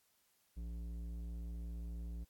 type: tone with low-pass filter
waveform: square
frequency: 57.6 Hz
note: A#1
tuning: 20 cents flat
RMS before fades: -44 dBFS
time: 0.56-2.25 s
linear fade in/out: 20 ms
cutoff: 250 Hz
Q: 0.6
effects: white hiss -75 dBFS RMS until 2.29 s + AAC 64 kbps